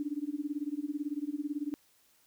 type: tone with tremolo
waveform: sine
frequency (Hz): 293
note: D4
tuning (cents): -4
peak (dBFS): -29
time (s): 0-1.74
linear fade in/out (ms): 0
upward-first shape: sine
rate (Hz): 18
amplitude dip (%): 95
effects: white hiss -67 dBFS RMS until 2.26 s